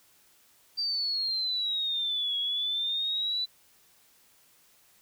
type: exponential two-way sweep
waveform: sine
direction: down then up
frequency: 4699 to 3322 to 3997 Hz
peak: -27 dBFS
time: 0.77-3.46 s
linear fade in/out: 20 ms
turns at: 2.38 s
effects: white hiss -62 dBFS RMS until 5.01 s